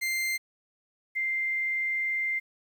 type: tone pair in turn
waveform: 40% pulse / sine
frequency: 2093 / 2093 Hz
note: C7 / C7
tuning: 0 / 0 cents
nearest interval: unison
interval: 0 cents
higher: neither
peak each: -26 dBFS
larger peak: neither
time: 0.01-0.38 / 1.15-2.4 s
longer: second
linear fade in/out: 20 ms
effects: 10-bit